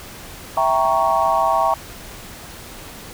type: chord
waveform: sine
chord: E diminished seventh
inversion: none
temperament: equal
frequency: 659.3 / 784 / 932.3 / 1108.7 Hz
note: E5 / G5 / Bb5 / Db6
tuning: 0 / 0 / 0 / 0 cents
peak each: -20 dBFS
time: 0.57-1.74 s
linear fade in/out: 2 ms
effects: pink hiss -37 dBFS RMS until 3.13 s